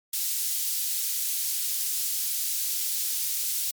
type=high-pass noise; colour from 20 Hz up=white; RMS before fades=-28 dBFS; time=0.13-3.71 s; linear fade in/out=5 ms; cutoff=4300 Hz; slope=12 dB/octave; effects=MP3 96 kbps